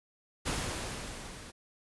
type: noise with level ramp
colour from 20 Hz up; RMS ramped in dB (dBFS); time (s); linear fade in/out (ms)
pink; -32 to -48; 0.45-1.52; 20
effects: resampled to 24000 Hz